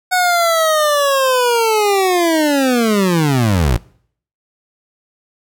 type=linear sweep; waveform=25% pulse; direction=down; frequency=740 to 51.4 Hz; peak=-8 dBFS; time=0.11-3.78 s; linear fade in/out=20 ms; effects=noise-tail reverb RT60 0.6 s tail -23 dB re dry